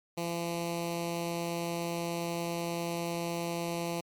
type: tone with notch filter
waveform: 10% pulse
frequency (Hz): 170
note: F3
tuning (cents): -46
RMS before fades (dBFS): -34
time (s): 0.17-4.01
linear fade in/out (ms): 10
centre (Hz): 1400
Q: 1.4
effects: MP3 96 kbps